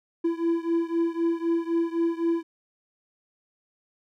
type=beating tone pair; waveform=triangle; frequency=333.4 / 337.3 Hz; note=E4 / E4; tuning=+20 / +40 cents; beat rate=3.9 Hz; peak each=-23 / -25 dBFS; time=0.24-2.43 s; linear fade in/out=10 ms; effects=none